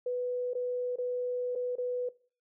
sine tone with dropouts, 494.9 Hz, B4, 4 cents sharp, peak -29 dBFS, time 0.06-2.09 s, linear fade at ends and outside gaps 5 ms, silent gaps 0.535-0.55 / 0.959-0.984 / 1.553-1.557 / 1.756-1.782 s, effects noise-tail reverb RT60 0.4 s tail -20 dB re dry

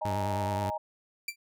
sine chord, D# suspended fourth, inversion none, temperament equal, 622.3 / 830.6 / 932.3 Hz, D#5 / G#5 / A#5, 0 / 0 / 0 cents, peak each -35 dBFS, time 0.01-0.78 s, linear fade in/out 10 ms
sawtooth tone with vibrato, 99 Hz, G2, 18 cents sharp, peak -27 dBFS, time 0.05-0.7 s, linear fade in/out 0 ms, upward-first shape triangle, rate 9.5 Hz, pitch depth 76 cents each way
sawtooth tone with exponential decay, 2349 Hz, D7, in tune, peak -25 dBFS, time 1.28-1.36 s, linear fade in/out 5 ms, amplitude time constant 17 ms
effects none

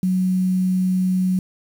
sine tone with quantisation, 185 Hz, F#3, in tune, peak -16 dBFS, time 0.03-1.39 s, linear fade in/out 2 ms, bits 7, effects none

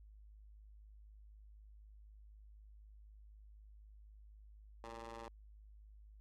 15% pulse ring-modulated tone, 116.54 Hz, A#2, in tune, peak -39 dBFS, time 4.84-5.28 s, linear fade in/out 0 ms, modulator 689 Hz, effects added 52 Hz sine -56 dBFS peak until 6.2 s + low-pass 8000 Hz 12 dB/octave

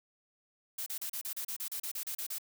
blue noise bursts, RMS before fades -38 dBFS, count 14, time 0.78-2.384 s, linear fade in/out 5 ms, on 83 ms, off 34 ms, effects none

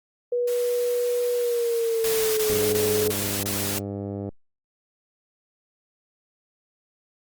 sine tone with pitch glide, 486.1 to 425.6 Hz, B4 to G#4, -28 to +42 cents, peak -21 dBFS, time 0.32-3.11 s, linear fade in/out 5 ms, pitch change -230 cents, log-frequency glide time 1.35-2.55 s
white high-pass noise, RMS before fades -38 dBFS, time 0.47-2.84 s, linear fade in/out 10 ms, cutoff 740 Hz, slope 12 dB/octave
white noise bursts, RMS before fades -28 dBFS, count 5, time 2.04-3.786 s, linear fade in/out 2 ms, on 330 ms, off 24 ms
click train, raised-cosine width 2 ms, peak -19 dBFS, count 180, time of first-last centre 2.5-4.29 s, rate 100 Hz
effects Opus 32 kbps

